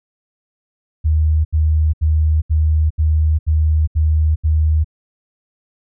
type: tone bursts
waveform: sine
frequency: 77.78 Hz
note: D#2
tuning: in tune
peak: -11 dBFS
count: 8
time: 1.04-4.845 s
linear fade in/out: 20 ms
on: 410 ms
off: 75 ms
effects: none